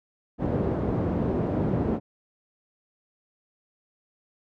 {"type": "band-pass noise", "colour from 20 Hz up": "pink", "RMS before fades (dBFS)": -26, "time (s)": [0.38, 2], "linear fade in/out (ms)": 50, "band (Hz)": [100, 490], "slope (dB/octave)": 12, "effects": []}